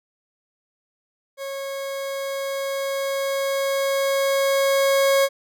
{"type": "tone with level ramp", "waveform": "40% pulse", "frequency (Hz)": 548, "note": "C#5", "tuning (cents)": -20, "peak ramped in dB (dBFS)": [-28, -14], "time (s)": [1.37, 5.29], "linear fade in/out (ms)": 50, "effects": []}